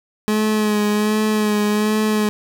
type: tone with vibrato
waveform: 30% pulse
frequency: 212 Hz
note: G#3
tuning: 36 cents sharp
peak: -13 dBFS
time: 0.28-2.29 s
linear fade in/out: 0 ms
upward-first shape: sine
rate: 1.3 Hz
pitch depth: 29 cents each way
effects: none